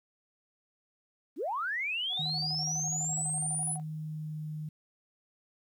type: linear sweep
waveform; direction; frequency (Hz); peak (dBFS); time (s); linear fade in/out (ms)
sine; up; 225 to 10290; -30; 1.36-3.78; 50
type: tone with tremolo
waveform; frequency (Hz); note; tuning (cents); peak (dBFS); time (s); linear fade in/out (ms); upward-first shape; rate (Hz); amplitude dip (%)
sine; 740; F#5; 0; -40; 2.09-3.84; 50; square; 12; 80
type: tone with pitch glide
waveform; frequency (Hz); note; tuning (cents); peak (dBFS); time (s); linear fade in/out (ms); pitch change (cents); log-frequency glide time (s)
sine; 155.56 to 153.6; D#3 to D#3; 0 to -22; -35; 2.19-4.69; 5; -22; 3.92-4.48
effects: tanh soft clip ceiling -21 dBFS + 11-bit